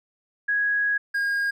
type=tone pair in turn; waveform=sine / triangle; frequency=1660 / 1626.8 Hz; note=G#6 / G#6; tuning=-1 / -36 cents; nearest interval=unison; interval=35 cents; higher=first; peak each=-20 dBFS; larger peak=neither; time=0.48-0.98 / 1.14-1.51 s; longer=first; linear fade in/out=10 ms; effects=none